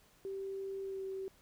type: tone with pitch glide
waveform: sine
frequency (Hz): 389 to 384.1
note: G4 to G4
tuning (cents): -13 to -35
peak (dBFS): -38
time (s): 0.25-1.28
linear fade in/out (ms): 0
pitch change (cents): -22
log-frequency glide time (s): 0.83-1.03
effects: pink hiss -66 dBFS RMS until 1.41 s